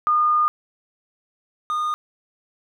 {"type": "tone pair in turn", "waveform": ["sine", "triangle"], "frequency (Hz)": [1219, 1223.9], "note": ["D#6", "D#6"], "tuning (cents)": [-36, -29], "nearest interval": "unison", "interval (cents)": 7, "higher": "second", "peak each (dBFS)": [-15, -19], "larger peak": "first", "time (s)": [[0.07, 0.48], [1.7, 1.94]], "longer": "first", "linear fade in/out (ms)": 0, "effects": []}